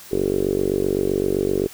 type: tone with low-pass filter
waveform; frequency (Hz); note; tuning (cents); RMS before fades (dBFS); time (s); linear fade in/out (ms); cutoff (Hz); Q
5% pulse; 47.77; G1; -44; -21; 0.11-1.68; 20; 400; 6.3
effects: white hiss -42 dBFS RMS until 1.73 s